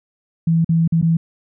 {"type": "tone with dropouts", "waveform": "sine", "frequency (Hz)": 164.81, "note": "E3", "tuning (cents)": 0, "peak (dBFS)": -12, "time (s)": [0.47, 1.17], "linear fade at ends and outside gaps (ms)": 5, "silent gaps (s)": [[0.646, 0.691], [0.877, 0.922], [1.015, 1.025]], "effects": []}